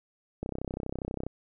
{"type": "click train", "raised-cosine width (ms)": 2, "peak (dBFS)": -20, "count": 28, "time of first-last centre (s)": [0.43, 1.266], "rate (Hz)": 32.3, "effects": []}